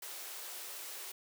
white high-pass noise, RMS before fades -45 dBFS, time 0.02-1.12 s, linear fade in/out 5 ms, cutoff 330 Hz, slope 96 dB/octave, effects none

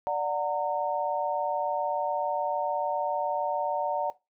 sine chord, D augmented, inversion none, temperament just, 587.3 / 734.2 / 917.7 Hz, D5 / F#5 / A#5, 0 / -14 / -27 cents, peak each -30 dBFS, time 0.07-4.1 s, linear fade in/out 0 ms, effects noise-tail reverb RT60 0.2 s tail -17 dB re dry

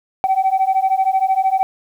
sine beating tone pair, 759 / 772 Hz, F#5 / G5, +44 / -27 cents, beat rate 13 Hz, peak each -15 dBFS, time 0.24-1.63 s, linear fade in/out 0 ms, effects tanh soft clip ceiling -9 dBFS + 8-bit

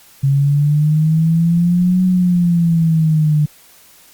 sine exponential two-way sweep, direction up then down, 136.5 to 185 to 148.6 Hz, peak -10 dBFS, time 0.23-3.46 s, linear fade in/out 10 ms, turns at 2.04 s, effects white hiss -46 dBFS RMS until 4.13 s + Opus 48 kbps

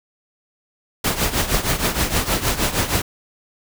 pink noise with tremolo, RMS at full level -17 dBFS, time 1.04-3.02 s, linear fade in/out 5 ms, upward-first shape triangle, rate 6.4 Hz, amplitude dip 80%, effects none

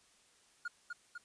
triangle tone with echo, 1426 Hz, F6, 36 cents sharp, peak -35 dBFS, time 0.65-0.68 s, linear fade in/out 5 ms, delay 250 ms, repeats 2, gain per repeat -3 dB, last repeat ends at 1.18 s, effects white hiss -67 dBFS RMS until 1.24 s + resampled to 22050 Hz

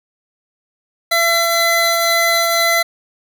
25% pulse tone pair together, 675 / 2023 Hz, E5 / B6, +41 / +41 cents, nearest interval octave + perfect fifth, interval 1900 cents, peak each -12 dBFS, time 1.11-2.83 s, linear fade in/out 10 ms, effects none

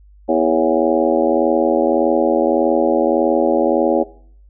harmonic tone with a mistuned harmonic, 81.7 Hz, E2, 15 cents flat, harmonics 3 / 4 / 5 / 6 / 7 / 8 / 9 / 10, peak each -21 / -18 / -21 / -28 / -17 / -24 / -22 / -26 dBFS, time 0.28-4.04 s, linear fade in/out 20 ms, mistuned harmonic 7, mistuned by -52 cents, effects noise-tail reverb RT60 0.6 s tail -21 dB re dry + added 50 Hz sine -43 dBFS peak until 4.49 s

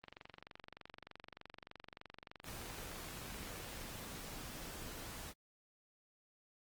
click train, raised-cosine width 0.3 ms, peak -34 dBFS, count 89, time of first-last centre 0.04-3.817 s, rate 23.3 Hz
pink noise, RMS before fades -48 dBFS, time 2.43-5.34 s, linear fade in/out 50 ms
effects Opus 24 kbps

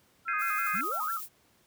sine tone with vibrato, 1300 Hz, E6, 24 cents flat, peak -30 dBFS, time 0.25-1.21 s, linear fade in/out 50 ms, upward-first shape square, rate 6 Hz, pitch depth 69 cents each way
sine chord, Ab major seventh, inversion third, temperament equal, 1568 / 1661.2 / 2093 / 2489 Hz, G6 / Ab6 / C7 / Eb7, 0 / 0 / 0 / 0 cents, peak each -36 dBFS, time 0.28-0.81 s, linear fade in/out 2 ms
violet noise with tremolo, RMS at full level -39 dBFS, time 0.38-1.29 s, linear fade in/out 50 ms, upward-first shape sine, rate 11 Hz, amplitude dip 30%
sine exponential sweep, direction up, 160.1 to 1839 Hz, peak -37 dBFS, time 0.73-1.12 s, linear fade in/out 20 ms
effects pink hiss -65 dBFS RMS until 1.66 s + high-pass 80 Hz 12 dB/octave

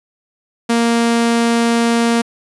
sawtooth tone, 233.1 Hz, A#3, in tune, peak -8 dBFS, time 0.69-2.22 s, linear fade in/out 10 ms, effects resampled to 24000 Hz

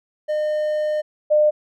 triangle / sine tone pair in turn, 608 / 603.5 Hz, D#5 / D5, -40 / +47 cents, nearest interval unison, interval 13 cents, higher first, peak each -17 / -12 dBFS, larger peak second, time 0.28-1.02 / 1.3-1.51 s, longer first, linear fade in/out 20 ms, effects none

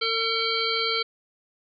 harmonic tone, 452.7 Hz, A4, 49 cents sharp, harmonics 1 / 3 / 5 / 7 / 9 / 10, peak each -30 / -30 / -30 / -30 / -30 / -30 dBFS, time 0.01-1.03 s, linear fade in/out 10 ms, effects none

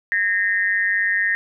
sine tone with amplitude modulation, 1839 Hz, A#6, 24 cents flat, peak -13 dBFS, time 0.12-1.35 s, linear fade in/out 0 ms, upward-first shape sine, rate 196 Hz, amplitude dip 85%, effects none

